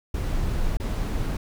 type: noise with dropouts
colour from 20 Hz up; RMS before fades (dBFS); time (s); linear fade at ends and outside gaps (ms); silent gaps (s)
brown; -25; 0.14-1.37; 5; 0.771-0.799
effects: none